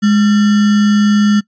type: tone with sample-and-hold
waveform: sine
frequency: 207.7 Hz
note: G#3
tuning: in tune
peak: -7 dBFS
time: 0.02-1.41 s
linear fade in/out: 20 ms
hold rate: 1575 Hz
effects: noise-tail reverb RT60 0.1 s tail -23 dB re dry + resampled to 16000 Hz